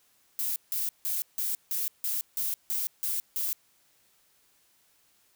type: noise bursts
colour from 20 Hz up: violet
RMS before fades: -30 dBFS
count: 10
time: 0.39-3.53 s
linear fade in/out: 0 ms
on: 170 ms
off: 160 ms
effects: white hiss -66 dBFS RMS until 5.35 s